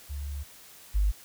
sine tone pair in turn, 71.4 / 50.49 Hz, D2 / G#1, -48 / -48 cents, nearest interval tritone, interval 600 cents, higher first, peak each -32 / -21 dBFS, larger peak second, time 0.09-0.44 / 0.94-1.12 s, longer first, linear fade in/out 20 ms, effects white hiss -51 dBFS RMS until 1.24 s

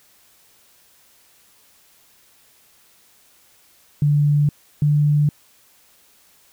sine tone pair in turn, 146.4 / 147.67 Hz, D3 / D3, -5 / +10 cents, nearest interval unison, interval 15 cents, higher second, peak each -13 dBFS, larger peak neither, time 4.02-4.49 / 4.82-5.29 s, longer neither, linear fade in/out 2 ms, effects white hiss -55 dBFS RMS until 6.52 s

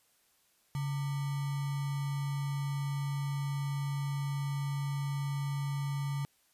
sine tone with sample-and-hold, 140.6 Hz, C#3, 25 cents sharp, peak -31 dBFS, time 0.75-6.25 s, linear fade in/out 0 ms, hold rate 1050 Hz, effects white hiss -70 dBFS RMS until 6.53 s + resampled to 32000 Hz

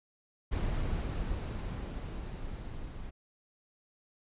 brown noise with level ramp, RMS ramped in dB -31 to -43 dBFS, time 0.51-3.11 s, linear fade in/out 20 ms, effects resampled to 8000 Hz

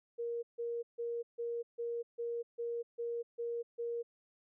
sine tone bursts, 470 Hz, A#4, 14 cents sharp, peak -35 dBFS, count 10, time 0.18-4.03 s, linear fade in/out 20 ms, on 250 ms, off 150 ms, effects none

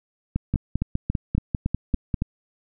two click trains, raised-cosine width 5 ms, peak -10 / -10 dBFS, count 7 / 10, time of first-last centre 0.54-2.221 / 0.36-2.142 s, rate 3.57 / 5.05 Hz, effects none

